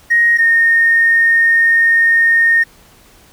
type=tone pair in turn; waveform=triangle; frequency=1874 / 1839.7 Hz; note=A#6 / A#6; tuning=+9 / -23 cents; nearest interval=unison; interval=32 cents; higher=first; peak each=-4 dBFS; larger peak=neither; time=0.1-0.38 / 0.38-2.64 s; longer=second; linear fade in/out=20 ms; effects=tanh soft clip ceiling -6 dBFS + pink hiss -46 dBFS RMS until 3.32 s